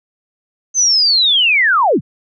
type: linear sweep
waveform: sine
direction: down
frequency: 6272 to 82 Hz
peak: -9 dBFS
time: 0.74-2.01 s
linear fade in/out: 50 ms
effects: none